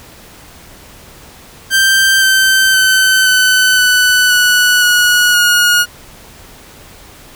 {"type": "tone with pitch steps", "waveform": "sawtooth", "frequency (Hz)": [1568, 1549.1, 1530.4, 1512, 1493.7, 1475.7, 1457.9, 1440.4], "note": ["G6", "G6", "G6", "F#6", "F#6", "F#6", "F#6", "F#6"], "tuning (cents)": [0, -21, -42, 37, 16, -5, -26, -47], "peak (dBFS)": -4, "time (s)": [1.7, 5.86], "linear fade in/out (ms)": 50, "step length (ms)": 520, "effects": ["pink hiss -38 dBFS RMS until 7.35 s"]}